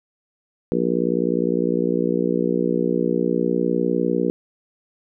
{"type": "harmonic tone", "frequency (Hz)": 59.8, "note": "A#1", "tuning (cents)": 45, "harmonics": [3, 4, 5, 6, 7, 8], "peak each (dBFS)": [-25, -25, -25, -25, -25, -25], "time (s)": [0.72, 4.3], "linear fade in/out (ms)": 0, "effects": []}